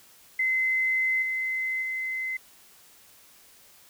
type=tone with level steps; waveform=sine; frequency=2054 Hz; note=C7; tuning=33 cents flat; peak=-22 / -26 / -28 dBFS; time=0.39-2.37 s; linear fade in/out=5 ms; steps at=1.22 / 1.82 s; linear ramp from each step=5 ms; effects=white hiss -55 dBFS RMS until 3.89 s